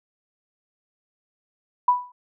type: tone with exponential decay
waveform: sine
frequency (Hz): 987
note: B5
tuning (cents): -1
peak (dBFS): -11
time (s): 1.88-2.12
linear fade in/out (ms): 5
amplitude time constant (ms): 52
effects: none